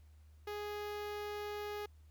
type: tone with notch filter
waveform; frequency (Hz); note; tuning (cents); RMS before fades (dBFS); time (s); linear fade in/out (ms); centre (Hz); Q
sawtooth; 415.3; G#4; 0; -42; 0.47-1.86; 5; 8400; 0.77
effects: added 76 Hz sine -57 dBFS peak until 2.1 s + pink hiss -75 dBFS RMS until 2.1 s